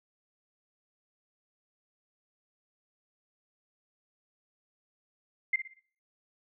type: tone with echo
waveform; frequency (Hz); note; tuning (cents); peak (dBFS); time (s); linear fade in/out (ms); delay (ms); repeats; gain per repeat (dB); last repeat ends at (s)
sine; 2093; C7; 0; -23; 5.53-5.56; 5; 59; 4; -9; 5.796
effects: noise-tail reverb RT60 0.5 s tail -19 dB re dry